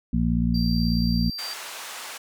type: harmonic tone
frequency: 58.27 Hz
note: A#1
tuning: in tune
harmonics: 1 / 2 / 3 / 4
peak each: -25 / -29 / -24 / -24 dBFS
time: 0.13-1.3 s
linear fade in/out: 5 ms
type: tone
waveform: triangle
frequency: 4699 Hz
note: D8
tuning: in tune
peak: -30 dBFS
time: 0.54-1.54 s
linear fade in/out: 10 ms
type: band-pass noise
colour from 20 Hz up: pink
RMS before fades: -37 dBFS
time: 1.38-2.18 s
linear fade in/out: 10 ms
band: 890 to 12000 Hz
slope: 12 dB/octave
effects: none